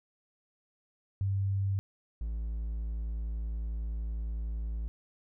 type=tone pair in turn; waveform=sine / triangle; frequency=98 / 55.41 Hz; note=G2 / A1; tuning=0 / +13 cents; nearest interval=minor seventh; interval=987 cents; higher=first; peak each=-27 / -30 dBFS; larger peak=first; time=1.21-1.79 / 2.21-4.88 s; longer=second; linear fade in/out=0 ms; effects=none